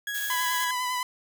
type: tone with tremolo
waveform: 35% pulse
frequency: 1661.2 Hz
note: G#6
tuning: in tune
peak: -27 dBFS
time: 0.07-0.71 s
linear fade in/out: 2 ms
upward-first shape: triangle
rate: 13 Hz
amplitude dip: 25%
type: noise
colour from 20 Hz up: blue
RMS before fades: -35 dBFS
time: 0.14-0.65 s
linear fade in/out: 10 ms
type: tone with vibrato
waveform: sawtooth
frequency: 1000 Hz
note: B5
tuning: 21 cents sharp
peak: -23 dBFS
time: 0.3-1.03 s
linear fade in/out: 2 ms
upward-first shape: triangle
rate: 10 Hz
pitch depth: 29 cents each way
effects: none